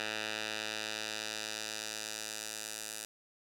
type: tone with band-pass filter sweep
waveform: 10% pulse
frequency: 108.3 Hz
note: A2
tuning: 27 cents flat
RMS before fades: -40 dBFS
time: 0-3.05 s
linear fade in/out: 0 ms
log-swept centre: 2900 to 8600 Hz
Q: 1
effects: none